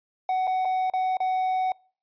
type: tone with dropouts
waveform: triangle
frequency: 747 Hz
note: F#5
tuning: 16 cents sharp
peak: -20 dBFS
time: 0.29-1.72 s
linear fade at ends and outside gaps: 2 ms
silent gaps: 0.471-0.475 / 0.65-0.653 / 0.9-0.936 / 1.17-1.203 s
effects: noise-tail reverb RT60 0.4 s tail -24 dB re dry + resampled to 11025 Hz